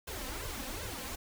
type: noise with flanger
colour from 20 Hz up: pink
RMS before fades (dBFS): -40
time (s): 0.07-1.16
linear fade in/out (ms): 10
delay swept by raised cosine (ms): 1.9 to 3.9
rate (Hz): 2.6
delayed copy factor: +0.8
effects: none